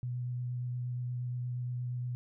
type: tone with vibrato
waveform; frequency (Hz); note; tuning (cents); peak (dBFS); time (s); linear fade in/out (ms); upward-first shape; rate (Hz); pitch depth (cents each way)
sine; 123.47; B2; 0; -33; 0.03-2.15; 0; triangle; 8.5; 15
effects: none